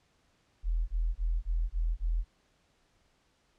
sine tone bursts, 41.2 Hz, E1, in tune, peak -26 dBFS, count 6, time 0.63-2.245 s, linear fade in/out 50 ms, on 250 ms, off 23 ms, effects pink hiss -70 dBFS RMS until 3.58 s + low-pass 7000 Hz 12 dB/octave

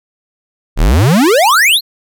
square exponential sweep, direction up, 30.89 to 4444 Hz, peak -7 dBFS, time 0.76-1.81 s, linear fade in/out 50 ms, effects none

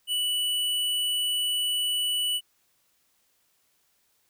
square tone, 2960 Hz, F#7, in tune, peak -25 dBFS, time 0.07-2.41 s, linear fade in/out 50 ms, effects white hiss -69 dBFS RMS until 4.29 s

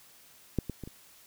clicks, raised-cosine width 3 ms, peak -14 / -21 / -26 / -30 dBFS, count 4, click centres 0.587 / 0.697 / 0.837 / 0.875 s, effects white hiss -57 dBFS RMS until 1.26 s

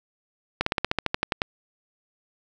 slowing click train, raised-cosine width 0.3 ms, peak -6 dBFS, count 12, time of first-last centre 0.61-1.418 s, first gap 54 ms, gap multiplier 1.06, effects none

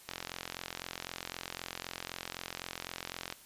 click train, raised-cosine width 0.2 ms, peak -20 dBFS, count 143, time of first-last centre 0.09-3.325 s, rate 43.9 Hz, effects white hiss -56 dBFS RMS until 3.45 s + resampled to 32000 Hz

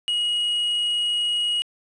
triangle tone, 2897 Hz, F#7, 37 cents flat, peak -19 dBFS, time 0.08-1.62 s, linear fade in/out 0 ms, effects resampled to 24000 Hz + 8-bit

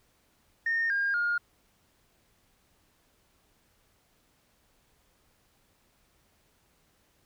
sine tone with pitch steps, 1832 / 1613.4 / 1420.8 Hz, A#6 / G6 / F6, -31 / +49 / +29 cents, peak -24 dBFS, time 0.66-1.38 s, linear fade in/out 5 ms, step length 240 ms, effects tanh soft clip ceiling -21 dBFS + pink hiss -68 dBFS RMS until 7.25 s

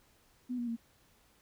sine tone with pitch steps, 248.9 / 239.7 / 230.9 Hz, B3 / A#3 / A#3, +14 / +48 / -16 cents, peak -33 dBFS, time 0.49-0.766 s, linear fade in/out 20 ms, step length 92 ms, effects pink hiss -67 dBFS RMS until 1.41 s

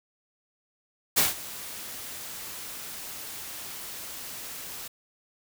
white noise with ADSR envelope, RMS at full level -20 dBFS, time 1.16-4.88 s, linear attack 17 ms, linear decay 160 ms, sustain -19 dB, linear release 6 ms, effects none

